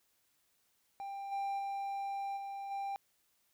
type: tone with level steps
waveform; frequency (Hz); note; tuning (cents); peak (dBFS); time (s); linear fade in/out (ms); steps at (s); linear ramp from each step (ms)
triangle; 792; G5; +18; -38 / -32 / -34 / -38 / -34; 1-2.96; 0; 1.31 / 1.58 / 2.36 / 2.7; 20
effects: white hiss -75 dBFS RMS until 3.53 s